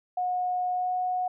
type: tone with pitch glide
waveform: sine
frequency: 726 to 731.5 Hz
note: F#5 to F#5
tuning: -33 to -20 cents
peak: -25 dBFS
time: 0.17-1.28 s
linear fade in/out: 5 ms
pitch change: +13 cents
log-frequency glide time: 0.72-0.92 s
effects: none